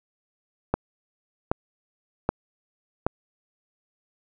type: click train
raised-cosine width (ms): 1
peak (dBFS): -7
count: 4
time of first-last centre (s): 0.74-3.066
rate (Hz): 1.29
effects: none